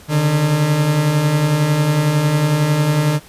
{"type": "beating tone pair", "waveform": "40% pulse", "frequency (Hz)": [140, 151], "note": ["C#3", "D3"], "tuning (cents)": [18, 48], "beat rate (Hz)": 11, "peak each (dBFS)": [-21, -13], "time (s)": [0.08, 3.2], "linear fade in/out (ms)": 50, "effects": ["pink hiss -43 dBFS RMS until 3.28 s", "resampled to 32000 Hz"]}